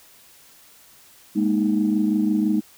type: chord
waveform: sine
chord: Ab suspended second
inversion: none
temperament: just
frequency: 207.7 / 233.6 / 311.5 Hz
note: Ab3 / Bb3 / Eb4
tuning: 0 / +4 / +2 cents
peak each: -20 / -24 / -21 dBFS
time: 1.35-2.61 s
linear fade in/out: 20 ms
effects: tanh soft clip ceiling -9 dBFS + white hiss -51 dBFS RMS until 2.77 s